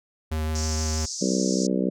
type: tone with vibrato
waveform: square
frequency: 78.2 Hz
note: D#2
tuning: 9 cents sharp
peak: -25 dBFS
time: 0.31-1.06 s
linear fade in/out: 10 ms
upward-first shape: triangle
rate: 6.3 Hz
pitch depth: 13 cents each way
type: band-pass noise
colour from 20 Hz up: white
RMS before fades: -33 dBFS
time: 0.55-1.67 s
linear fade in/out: 5 ms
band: 5000 to 6800 Hz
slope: 48 dB/octave
type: harmonic tone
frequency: 63.6 Hz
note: C2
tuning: 48 cents flat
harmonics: 3 / 4 / 5 / 6 / 7 / 8 / 9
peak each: -25 / -27 / -29 / -31 / -32 / -33 / -34 dBFS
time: 1.21-1.9 s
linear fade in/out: 10 ms
effects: none